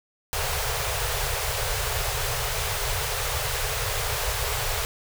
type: band-stop noise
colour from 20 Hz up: pink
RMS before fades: -27 dBFS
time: 0.33-4.85 s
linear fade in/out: 0 ms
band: 140 to 400 Hz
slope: 96 dB/octave
effects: none